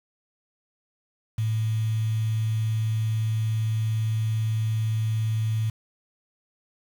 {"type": "tone with quantisation", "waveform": "sine", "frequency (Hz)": 110.3, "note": "A2", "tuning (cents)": 5, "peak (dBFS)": -22, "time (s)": [1.38, 5.7], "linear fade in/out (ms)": 5, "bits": 7, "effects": []}